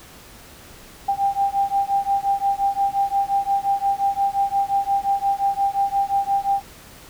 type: beating tone pair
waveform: sine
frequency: 791 / 796.7 Hz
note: G5 / G5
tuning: +15 / +28 cents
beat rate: 5.7 Hz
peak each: -21 dBFS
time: 1.08-6.62 s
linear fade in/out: 10 ms
effects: pink hiss -44 dBFS RMS until 7.09 s